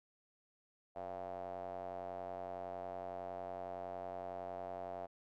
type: tone with band-pass filter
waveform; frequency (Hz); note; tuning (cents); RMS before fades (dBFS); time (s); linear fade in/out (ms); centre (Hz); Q
square; 45.43; F#1; -31; -45; 0.95-5.07; 20; 680; 6
effects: none